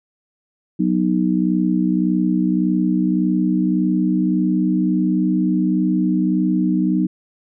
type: chord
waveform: sine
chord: B major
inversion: second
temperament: just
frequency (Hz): 185.21 / 246.9 / 308.7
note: F#3 / B3 / D#4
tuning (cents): +2 / 0 / -14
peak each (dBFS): -18 / -21 / -19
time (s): 0.79-7.07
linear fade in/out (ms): 10
effects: none